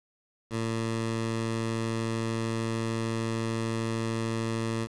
15% pulse tone, 113.3 Hz, A#2, 49 cents flat, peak -22 dBFS, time 0.5-4.88 s, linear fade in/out 50 ms, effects resampled to 22050 Hz + 8-bit

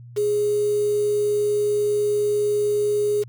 sine tone with quantisation, 415.3 Hz, G#4, in tune, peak -18 dBFS, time 0.16-3.24 s, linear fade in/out 20 ms, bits 6, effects added 120 Hz sine -39 dBFS peak until 3.28 s

